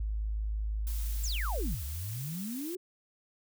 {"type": "tone", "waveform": "sine", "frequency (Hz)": 53, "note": "G#1", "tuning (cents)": 36, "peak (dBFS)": -30, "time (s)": [0, 1.75], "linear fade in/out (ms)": 5}
{"type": "noise", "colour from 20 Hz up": "blue", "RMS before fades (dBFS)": -44, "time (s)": [0.87, 2.75], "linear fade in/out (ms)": 0}
{"type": "exponential two-way sweep", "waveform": "sine", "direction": "down then up", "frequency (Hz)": [7990, 65.41, 379.4], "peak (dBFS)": -35, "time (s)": [1.23, 2.77], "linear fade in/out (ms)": 10, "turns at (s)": 1.84}
{"effects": []}